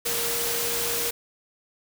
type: tone in noise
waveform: sine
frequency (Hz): 470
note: A#4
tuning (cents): +14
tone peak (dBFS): -33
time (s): 0.05-1.11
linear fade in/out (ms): 10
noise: white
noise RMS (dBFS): -27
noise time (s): 0.05-1.11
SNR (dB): -9
effects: none